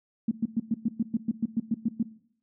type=tone bursts; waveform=sine; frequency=225.5 Hz; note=A3; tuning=43 cents sharp; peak=-21 dBFS; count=13; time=0.28-2.029 s; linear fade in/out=5 ms; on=33 ms; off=110 ms; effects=noise-tail reverb RT60 0.6 s tail -17 dB re dry